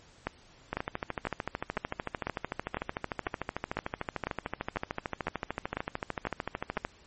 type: two click trains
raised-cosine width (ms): 0.5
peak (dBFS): -16 / -15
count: 83 / 14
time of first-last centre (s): 0.73-6.849 / 0.27-6.77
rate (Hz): 13.4 / 2
effects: pink hiss -58 dBFS RMS until 7.06 s + MP3 32 kbps